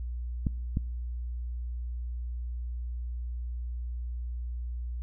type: clicks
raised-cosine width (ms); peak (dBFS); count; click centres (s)
5; -15 / -16; 2; 0.468 / 0.771
effects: noise-tail reverb RT60 0.9 s tail -24 dB re dry + added 60 Hz sine -32 dBFS peak until 5.02 s